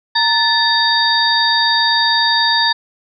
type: harmonic tone with a mistuned harmonic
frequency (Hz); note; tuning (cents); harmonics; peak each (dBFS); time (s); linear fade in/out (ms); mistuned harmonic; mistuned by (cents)
927; A#5; -10; 1 / 2 / 4 / 5; -17 / -17 / -17 / -17; 0.15-2.73; 10; 2; -100
effects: none